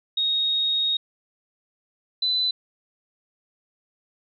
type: tone pair in turn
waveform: sine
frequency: 3745 / 4007 Hz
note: A#7 / B7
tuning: +7 / +24 cents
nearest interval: minor second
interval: 117 cents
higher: second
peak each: -20 dBFS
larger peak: neither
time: 0.17-0.97 / 2.22-2.51 s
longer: first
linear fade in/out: 5 ms
effects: none